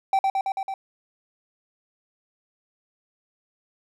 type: tone with echo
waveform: triangle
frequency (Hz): 776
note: G5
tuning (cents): -18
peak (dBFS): -15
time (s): 0.13-0.19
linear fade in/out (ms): 2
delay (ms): 110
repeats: 5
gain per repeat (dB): -2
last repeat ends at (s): 0.74
effects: none